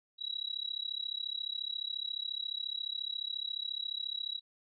sine tone with amplitude modulation, 3886 Hz, B7, 29 cents flat, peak -31 dBFS, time 0.18-4.41 s, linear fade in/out 50 ms, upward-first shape sine, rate 34.3 Hz, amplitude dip 100%, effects none

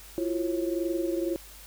sine tone cluster, 336.4 / 358.3 / 545 Hz, E4 / F4 / C#5, +35 / +44 / -29 cents, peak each -28 / -32 / -34 dBFS, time 0.18-1.36 s, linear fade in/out 0 ms, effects added 50 Hz sine -50 dBFS peak until 1.66 s + white hiss -49 dBFS RMS until 1.66 s

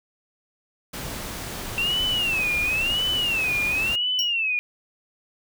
pink noise, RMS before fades -33 dBFS, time 0.93-3.96 s, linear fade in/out 10 ms
sine tone with vibrato, 2695 Hz, E7, 38 cents sharp, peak -21 dBFS, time 1.78-4.59 s, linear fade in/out 0 ms, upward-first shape sine, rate 0.96 Hz, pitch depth 190 cents each way
square tone with exponential decay, 5588 Hz, F8, in tune, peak -21 dBFS, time 4.19-4.34 s, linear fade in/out 1 ms, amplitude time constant 31 ms
effects none

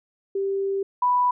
sine tone pair in turn, 392 / 987.8 Hz, G4 / B5, 0 / 0 cents, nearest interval octave + major third, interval 1600 cents, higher second, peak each -22 / -17 dBFS, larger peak second, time 0.35-0.83 / 1.02-1.31 s, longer first, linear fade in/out 5 ms, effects none

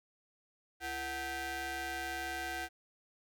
sawtooth ring-modulated tone, 406.4 Hz, G#4, 38 cents flat, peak -30 dBFS, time 0.8-2.69 s, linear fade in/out 50 ms, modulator 1150 Hz, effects none

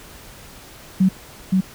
sine tone with echo, 188.3 Hz, F#3, 31 cents sharp, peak -11 dBFS, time 1-1.09 s, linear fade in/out 10 ms, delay 520 ms, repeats 1, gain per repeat -2 dB, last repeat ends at 1.61 s, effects pink hiss -42 dBFS RMS until 1.74 s

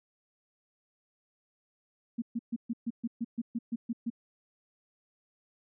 sine tone bursts, 233.1 Hz, A#3, in tune, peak -29 dBFS, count 12, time 2.18-4.102 s, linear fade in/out 10 ms, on 41 ms, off 130 ms, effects none

